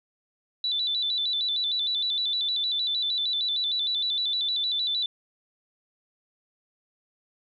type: tone with vibrato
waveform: sine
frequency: 3729 Hz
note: A#7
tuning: in tune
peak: -24 dBFS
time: 0.64-5.06 s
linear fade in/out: 2 ms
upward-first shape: square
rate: 6.5 Hz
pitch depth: 96 cents each way
effects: none